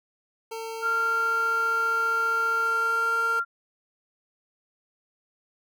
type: tone with pitch glide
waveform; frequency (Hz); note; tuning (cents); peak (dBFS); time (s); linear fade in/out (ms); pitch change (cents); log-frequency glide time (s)
25% pulse; 450 to 456; A4 to A#4; +39 to -38; -29; 0.51-3.4; 10; +23; 2.63-3.14
type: tone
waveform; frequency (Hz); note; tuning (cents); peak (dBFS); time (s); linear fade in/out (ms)
sine; 1385; F6; -15; -22; 0.81-3.45; 50
effects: none